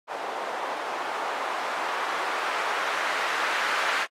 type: noise with low-pass filter sweep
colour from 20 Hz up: blue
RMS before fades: -29 dBFS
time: 0.07-4.07 s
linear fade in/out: 50 ms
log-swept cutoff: 780 to 1600 Hz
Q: 1.4
effects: high-pass 400 Hz 12 dB/octave + AAC 48 kbps